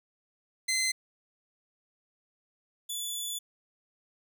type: tone pair in turn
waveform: 15% pulse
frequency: 2060 / 3457 Hz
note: C7 / A7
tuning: -28 / -31 cents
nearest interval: major sixth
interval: 897 cents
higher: second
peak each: -20 / -26 dBFS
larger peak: first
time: 0.68-0.92 / 2.89-3.39 s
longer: second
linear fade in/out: 10 ms
effects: none